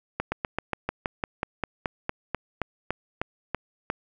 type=slowing click train; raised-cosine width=0.5 ms; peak=-11 dBFS; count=18; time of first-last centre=0.2-3.901 s; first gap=120 ms; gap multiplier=1.07; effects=none